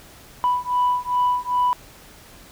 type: beating tone pair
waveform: sine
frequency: 987.8 / 990.3 Hz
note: B5 / B5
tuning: 0 / +4 cents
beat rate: 2.5 Hz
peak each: -20 dBFS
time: 0.44-1.73 s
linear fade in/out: 0 ms
effects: tanh soft clip ceiling -13 dBFS + pink hiss -46 dBFS RMS until 2.51 s